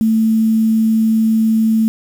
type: tone with quantisation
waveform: sine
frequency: 221.8 Hz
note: A3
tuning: 14 cents sharp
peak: -10 dBFS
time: 0.01-1.88 s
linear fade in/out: 0 ms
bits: 6
effects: none